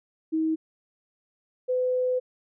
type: tone pair in turn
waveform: sine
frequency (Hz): 318.2 / 505.1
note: D#4 / B4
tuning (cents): +39 / +39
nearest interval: minor sixth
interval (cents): 800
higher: second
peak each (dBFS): -22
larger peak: neither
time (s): 0.32-0.56 / 1.68-2.2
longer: second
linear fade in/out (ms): 20
effects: none